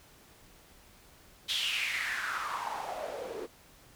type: noise with band-pass filter sweep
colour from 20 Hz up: white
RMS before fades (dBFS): -35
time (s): 1.48-3.47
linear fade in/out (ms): 20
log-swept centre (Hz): 3600 to 380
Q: 5.2
effects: pink hiss -58 dBFS RMS until 3.95 s